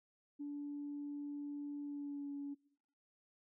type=tone with pitch glide; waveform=sine; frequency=289 to 283.5 Hz; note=D4 to C#4; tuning=-28 to +39 cents; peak=-40 dBFS; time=0.39-2.55 s; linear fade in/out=20 ms; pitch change=-33 cents; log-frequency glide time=1.82-2.31 s; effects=noise-tail reverb RT60 0.7 s tail -23 dB re dry + tanh soft clip ceiling -36 dBFS